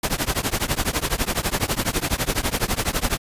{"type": "noise with tremolo", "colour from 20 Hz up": "pink", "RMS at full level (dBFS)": -19, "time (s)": [0.03, 3.18], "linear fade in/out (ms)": 5, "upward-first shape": "triangle", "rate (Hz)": 12, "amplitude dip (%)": 100, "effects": ["resampled to 32000 Hz"]}